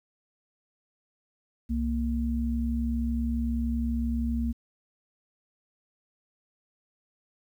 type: tone pair together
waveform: sine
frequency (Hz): 65.3 / 232.7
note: C2 / A#3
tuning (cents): -3 / -3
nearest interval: octave + minor seventh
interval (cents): 2200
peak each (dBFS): -28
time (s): 1.69-4.53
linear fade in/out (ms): 20
effects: 10-bit